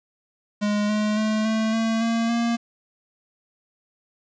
square tone with pitch steps, 207.7 / 211.8 / 216 / 220.3 / 224.7 / 229.1 / 233.7 Hz, G#3 / G#3 / A3 / A3 / A3 / A#3 / A#3, 0 / +34 / -32 / +2 / +37 / -30 / +5 cents, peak -21 dBFS, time 0.61-2.57 s, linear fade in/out 20 ms, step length 280 ms, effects resampled to 16000 Hz + 8-bit

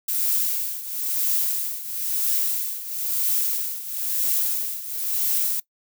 violet noise with tremolo, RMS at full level -21 dBFS, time 0.08-5.6 s, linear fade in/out 5 ms, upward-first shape triangle, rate 1 Hz, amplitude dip 80%, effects noise-tail reverb RT60 0.1 s tail -21 dB re dry

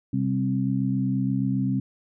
sine tone cluster, 129.9 / 196.5 / 264.7 Hz, C3 / G3 / C4, -12 / +4 / +20 cents, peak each -26 dBFS, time 0.13-1.8 s, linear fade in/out 5 ms, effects none

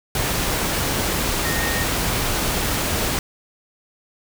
sine tone in noise, 1850 Hz, A#6, 14 cents flat, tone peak -26 dBFS, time 1.45-1.84 s, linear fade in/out 2 ms, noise pink, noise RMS -22 dBFS, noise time 0.15-3.19 s, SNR -7 dB, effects none

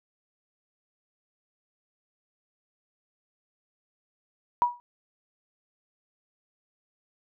sine tone with exponential decay, 967 Hz, B5, 37 cents flat, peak -15 dBFS, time 4.62-4.8 s, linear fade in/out 0 ms, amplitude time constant 39 ms, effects none

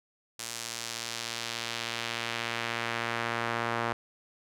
sawtooth tone with band-pass filter sweep, 116.54 Hz, A#2, in tune, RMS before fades -34 dBFS, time 0.39-3.93 s, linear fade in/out 5 ms, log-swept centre 7400 to 1200 Hz, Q 1, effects none

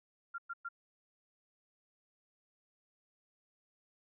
sine tone bursts, 1386 Hz, F6, 14 cents flat, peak -38 dBFS, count 3, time 0.34-0.689 s, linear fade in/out 10 ms, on 43 ms, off 110 ms, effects none

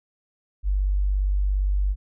sine tone, 48.69 Hz, G1, 11 cents flat, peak -19 dBFS, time 0.63-1.96 s, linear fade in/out 50 ms, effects none

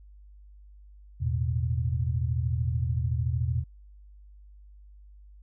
sine chord, E suspended fourth, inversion none, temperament equal, 82.41 / 110 / 123.47 Hz, E2 / A2 / B2, 0 / 0 / 0 cents, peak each -28 / -32 / -28 dBFS, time 1.2-3.64 s, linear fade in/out 20 ms, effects added 50 Hz sine -48 dBFS peak until 5.42 s

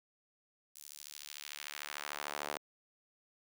sawtooth tone with high-pass filter sweep, 73.42 Hz, D2, in tune, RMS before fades -45 dBFS, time 0.75-2.58 s, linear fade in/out 10 ms, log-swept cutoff 7800 to 580 Hz, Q 0.91, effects none

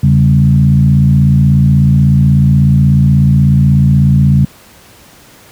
sine tone with frequency modulation, 138.59 Hz, C#3, in tune, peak -4 dBFS, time 0.03-4.45 s, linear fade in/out 5 ms, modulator 56.4 Hz, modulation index 1, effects pink hiss -40 dBFS RMS until 5.51 s + high-pass 60 Hz 12 dB/octave

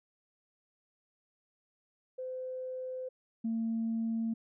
sine tone pair in turn, 513 / 226.5 Hz, C5 / A#3, -34 / -50 cents, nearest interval octave + major second, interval 1416 cents, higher first, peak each -36 / -29 dBFS, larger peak second, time 2.18-3.09 / 3.44-4.34 s, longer first, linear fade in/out 10 ms, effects tanh soft clip ceiling -26 dBFS

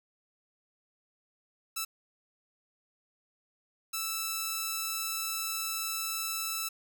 5% pulse tone bursts at uneven times, 1318.5 Hz, E6, in tune, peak -20 dBFS, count 2, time 1.76-1.85 / 3.93-6.69 s, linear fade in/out 10 ms, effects none

